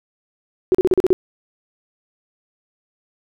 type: tone bursts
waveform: sine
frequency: 370.5 Hz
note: F#4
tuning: 2 cents sharp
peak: -10 dBFS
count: 7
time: 0.72-1.13 s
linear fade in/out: 0 ms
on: 26 ms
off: 38 ms
effects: none